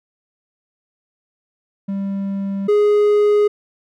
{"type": "tone pair in turn", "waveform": "triangle", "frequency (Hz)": [196.8, 415.8], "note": ["G3", "G#4"], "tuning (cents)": [7, 2], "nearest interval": "octave + minor second", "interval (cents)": 1295, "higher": "second", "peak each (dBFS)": [-18, -9], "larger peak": "second", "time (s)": [[1.88, 2.68], [2.68, 3.48]], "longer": "neither", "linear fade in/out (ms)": 10, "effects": []}